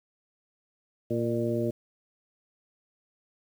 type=harmonic tone with a mistuned harmonic; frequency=116.54 Hz; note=A#2; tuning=in tune; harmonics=1 / 2 / 3 / 4 / 5; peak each=-32 / -31 / -30 / -34 / -33 dBFS; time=1.1-1.71 s; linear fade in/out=10 ms; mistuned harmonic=5; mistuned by=+32 cents; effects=9-bit